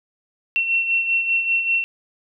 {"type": "beating tone pair", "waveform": "sine", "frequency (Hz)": [2713, 2718.1], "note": ["E7", "F7"], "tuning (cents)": [49, -48], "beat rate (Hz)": 5.1, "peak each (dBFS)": [-18, -26], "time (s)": [0.56, 1.84], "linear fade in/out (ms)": 0, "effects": []}